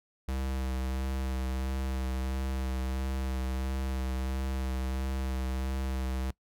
square tone with vibrato, 65.41 Hz, C2, in tune, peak -31 dBFS, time 0.28-6.31 s, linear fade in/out 5 ms, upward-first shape sine, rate 1.5 Hz, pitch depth 19 cents each way, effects noise-tail reverb RT60 0.1 s tail -22 dB re dry

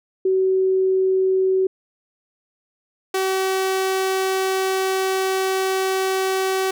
sine / sawtooth tone pair in turn, 378 / 380.6 Hz, F#4 / F#4, +37 / +49 cents, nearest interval unison, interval 12 cents, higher second, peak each -15 dBFS, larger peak neither, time 0.25-1.67 / 3.14-6.71 s, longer second, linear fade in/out 5 ms, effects none

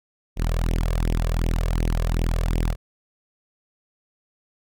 sawtooth tone with flanger, 41.2 Hz, E1, in tune, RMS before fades -22 dBFS, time 0.36-2.76 s, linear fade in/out 50 ms, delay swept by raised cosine 0.33 to 1.83 ms, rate 2.7 Hz, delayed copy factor +0.85, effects none

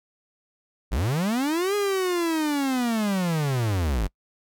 45% pulse linear two-way sweep, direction up then down, 44.06 to 415.3 to 44.06 Hz, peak -22 dBFS, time 0.91-4.08 s, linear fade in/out 20 ms, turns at 1.75 s, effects noise-tail reverb RT60 0.1 s tail -26 dB re dry

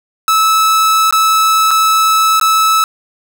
45% pulse tone with dropouts, 1304 Hz, E6, 19 cents flat, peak -8 dBFS, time 0.28-2.84 s, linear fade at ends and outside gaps 1 ms, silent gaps 1.109-1.125 / 1.708-1.712 / 2.398-2.412 s, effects 8-bit

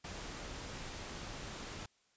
pink noise, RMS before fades -45 dBFS, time 0.04-1.86 s, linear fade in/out 5 ms, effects white hiss -73 dBFS RMS until 2.16 s + resampled to 16000 Hz

